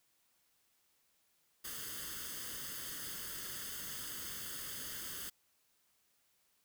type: noise with comb filter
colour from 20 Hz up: white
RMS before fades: -44 dBFS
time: 1.64-5.3 s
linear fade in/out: 10 ms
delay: 0.62 ms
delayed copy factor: +0.75
effects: white hiss -75 dBFS RMS until 6.64 s